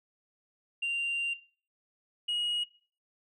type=tone pair in turn; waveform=sine; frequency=2777 / 2891 Hz; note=F7 / F#7; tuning=-10 / -41 cents; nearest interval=minor second; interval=69 cents; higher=second; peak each=-26 / -26 dBFS; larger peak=neither; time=0.82-1.34 / 2.28-2.64 s; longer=first; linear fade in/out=10 ms; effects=noise-tail reverb RT60 0.4 s tail -19 dB re dry + tanh soft clip ceiling -27 dBFS